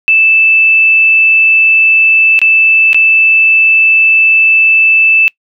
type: tone with dropouts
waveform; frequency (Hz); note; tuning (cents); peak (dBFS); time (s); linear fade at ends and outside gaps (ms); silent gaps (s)
sine; 2637; E7; 0; -4; 0.08-5.28; 0; 2.391-2.416 / 2.931-2.945
effects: noise-tail reverb RT60 0.1 s tail -24 dB re dry